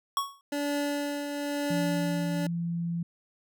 square tone with exponential decay, 1111 Hz, C#6, 4 cents sharp, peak -23 dBFS, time 0.17-0.41 s, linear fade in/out 1 ms, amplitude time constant 51 ms
25% pulse tone with tremolo, 288.3 Hz, D4, 32 cents flat, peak -23 dBFS, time 0.52-2.47 s, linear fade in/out 5 ms, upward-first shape triangle, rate 0.99 Hz, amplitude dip 50%
sine tone with pitch glide, 171.9 to 169.73 Hz, F3 to F3, -27 to -49 cents, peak -28 dBFS, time 1.7-3.03 s, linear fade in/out 5 ms, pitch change -22 cents, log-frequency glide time 1.85-2.61 s
effects none

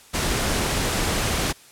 pink noise, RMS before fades -23 dBFS, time 0.13-1.53 s, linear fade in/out 20 ms, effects white hiss -49 dBFS RMS until 1.71 s + low-pass 11000 Hz 12 dB/octave

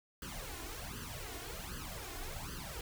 pink noise with flanger, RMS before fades -44 dBFS, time 0.22-2.81 s, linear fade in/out 2 ms, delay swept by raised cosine 0.64 to 2.84 ms, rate 1.3 Hz, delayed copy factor +0.95, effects none

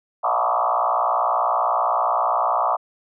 sine tone with frequency modulation, 932.3 Hz, A#5, in tune, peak -17 dBFS, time 0.23-2.77 s, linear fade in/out 20 ms, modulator 60.1 Hz, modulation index 5, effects none

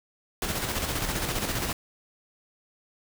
pink noise with tremolo, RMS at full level -28 dBFS, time 0.42-1.73 s, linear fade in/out 2 ms, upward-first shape square, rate 15 Hz, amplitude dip 40%, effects none

